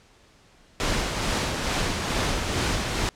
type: noise with tremolo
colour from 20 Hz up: pink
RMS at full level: -24 dBFS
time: 0.8-3.09 s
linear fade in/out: 0 ms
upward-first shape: sine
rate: 2.3 Hz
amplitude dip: 35%
effects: pink hiss -56 dBFS RMS until 3.15 s + low-pass 7000 Hz 12 dB/octave